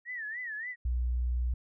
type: tone with vibrato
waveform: sine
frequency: 1846 Hz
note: A#6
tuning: 17 cents flat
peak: -35 dBFS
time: 0.05-0.76 s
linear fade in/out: 50 ms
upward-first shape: sine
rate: 3.5 Hz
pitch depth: 150 cents each way
type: tone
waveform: sine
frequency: 61 Hz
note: B1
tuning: 21 cents flat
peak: -27 dBFS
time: 0.85-1.54 s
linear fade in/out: 5 ms
effects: none